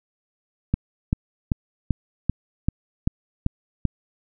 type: click train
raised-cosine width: 5 ms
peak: -7 dBFS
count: 9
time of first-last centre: 0.74-3.853 s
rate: 2.57 Hz
effects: none